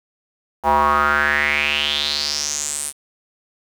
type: tone with band-pass filter sweep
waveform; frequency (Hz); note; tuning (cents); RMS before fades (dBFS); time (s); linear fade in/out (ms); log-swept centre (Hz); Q
square; 73.4; D2; 0; -19; 0.63-2.93; 50; 850 to 9700; 5.7
effects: 7-bit